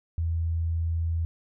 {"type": "tone", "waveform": "sine", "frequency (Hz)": 82.7, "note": "E2", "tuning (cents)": 6, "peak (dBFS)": -24, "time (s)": [0.18, 1.25], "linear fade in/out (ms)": 0, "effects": []}